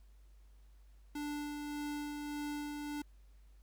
square tone with tremolo, 293.7 Hz, D4, in tune, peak -38 dBFS, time 1.15-3.02 s, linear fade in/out 5 ms, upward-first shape sine, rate 1.7 Hz, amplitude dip 30%, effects added 50 Hz sine -57 dBFS peak until 3.62 s + pink hiss -75 dBFS RMS until 3.62 s

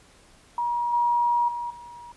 sine tone with level steps, 955 Hz, A#5, 42 cents sharp, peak -23 / -19 / -28 / -40 dBFS, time 0.58-2.12 s, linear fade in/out 2 ms, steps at 0.93 / 1.48 / 1.7 s, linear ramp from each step 5 ms, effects pink hiss -55 dBFS RMS until 2.16 s + resampled to 24000 Hz

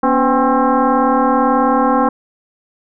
sine tone with frequency modulation, 282.2 Hz, C#4, 31 cents sharp, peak -10 dBFS, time 0.03-2.09 s, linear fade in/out 5 ms, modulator 263 Hz, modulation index 3.7, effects none

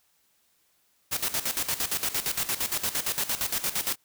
white noise with tremolo, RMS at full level -27 dBFS, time 1.11-3.96 s, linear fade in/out 20 ms, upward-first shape square, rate 8.7 Hz, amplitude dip 75%, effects white hiss -68 dBFS RMS until 4.04 s

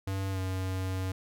square tone with pitch glide, 96.6 to 93.9 Hz, G2 to F#2, -25 to +26 cents, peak -31 dBFS, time 0.07-1.12 s, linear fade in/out 5 ms, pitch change -49 cents, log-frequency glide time 0.31-0.39 s, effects none

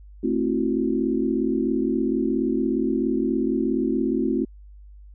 sine chord, F# half-diminished seventh, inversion first, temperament just, 222 / 266.4 / 333 / 370 Hz, A3 / C4 / E4 / F#4, +16 / +31 / +18 / 0 cents, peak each -26 / -24 / -26 / -27 dBFS, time 0.23-4.45 s, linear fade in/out 10 ms, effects added 50 Hz sine -42 dBFS peak until 5.14 s

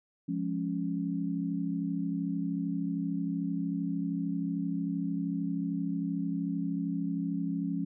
sine chord, Db major, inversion first, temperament equal, 174.61 / 207.7 / 277.2 Hz, F3 / Ab3 / Db4, 0 / 0 / 0 cents, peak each -33 / -36 / -33 dBFS, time 0.28-7.85 s, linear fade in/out 10 ms, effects none

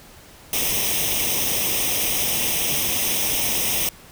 white noise with comb filter, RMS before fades -22 dBFS, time 0.53-3.89 s, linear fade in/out 2 ms, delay 0.34 ms, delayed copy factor +0.75, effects pink hiss -46 dBFS RMS until 4.11 s

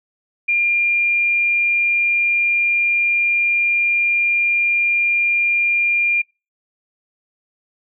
sine tone, 2400 Hz, D7, 37 cents sharp, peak -14 dBFS, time 0.48-6.22 s, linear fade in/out 10 ms, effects noise-tail reverb RT60 0.3 s tail -26 dB re dry

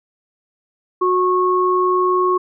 sine tone pair together, 365.6 / 1096.2 Hz, F#4 / C#6, -21 / -20 cents, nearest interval octave + perfect fifth, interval 1901 cents, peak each -16 / -16 dBFS, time 1.01-2.38 s, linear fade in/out 10 ms, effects none

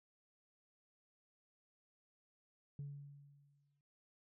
sine tone with exponential decay, 142.4 Hz, C#3, 47 cents sharp, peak -40 dBFS, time 2.79-3.81 s, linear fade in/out 2 ms, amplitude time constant 220 ms, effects noise-tail reverb RT60 0.2 s tail -22 dB re dry + tanh soft clip ceiling -40 dBFS

